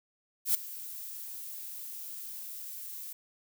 violet noise with ADSR envelope, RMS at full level -24 dBFS, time 0.45-3.13 s, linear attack 96 ms, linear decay 7 ms, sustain -18 dB, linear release 4 ms, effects none

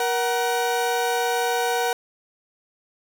30% pulse tone pair together, 473.5 / 750 Hz, A#4 / F#5, +27 / +23 cents, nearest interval minor sixth, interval 796 cents, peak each -21 dBFS, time 0-1.93 s, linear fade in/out 2 ms, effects none

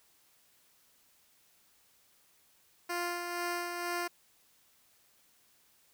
10% pulse tone with tremolo, 349.2 Hz, F4, in tune, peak -24 dBFS, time 2.89-4.08 s, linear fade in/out 10 ms, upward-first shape sine, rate 2.1 Hz, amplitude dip 40%, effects white hiss -67 dBFS RMS until 5.93 s

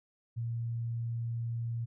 sine tone, 116.54 Hz, A#2, in tune, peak -32 dBFS, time 0.36-1.86 s, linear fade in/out 20 ms, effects none

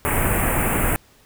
pink band-stop noise, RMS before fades -20 dBFS, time 0.05-0.96 s, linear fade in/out 0 ms, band 2600 to 8400 Hz, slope 48 dB/octave, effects pink hiss -54 dBFS RMS until 1.25 s

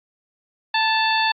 harmonic tone with a mistuned harmonic, 887 Hz, A5, 14 cents sharp, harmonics 1 / 2 / 3 / 4 / 5, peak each -20 / -23 / -25 / -26 / -27 dBFS, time 0.74-1.32 s, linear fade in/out 5 ms, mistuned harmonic 2, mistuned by -30 cents, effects AAC 64 kbps

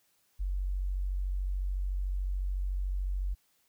sine tone, 46.89 Hz, F#1, 24 cents sharp, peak -29 dBFS, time 0.39-3.35 s, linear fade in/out 20 ms, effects white hiss -71 dBFS RMS until 3.68 s

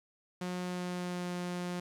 sawtooth tone with pitch glide, 180 to 177.62 Hz, F#3 to F3, -47 to +30 cents, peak -31 dBFS, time 0.41-1.8 s, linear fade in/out 5 ms, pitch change -23 cents, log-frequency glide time 0.62-1.31 s, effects low-pass 10000 Hz 12 dB/octave + 11-bit

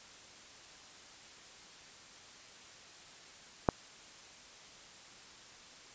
click, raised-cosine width 1 ms, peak -10 dBFS, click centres 3.688 s, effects white hiss -54 dBFS RMS until 5.94 s + resampled to 16000 Hz

